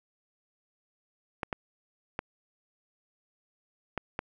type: clicks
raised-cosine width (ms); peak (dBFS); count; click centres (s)
0.5; -16; 5; 1.432 / 1.528 / 2.191 / 3.977 / 4.191
effects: none